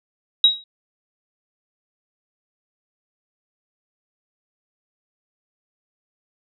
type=tone with exponential decay; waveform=sine; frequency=3823 Hz; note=A#7; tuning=43 cents sharp; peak=-6 dBFS; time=0.44-0.64 s; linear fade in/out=2 ms; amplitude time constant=42 ms; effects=none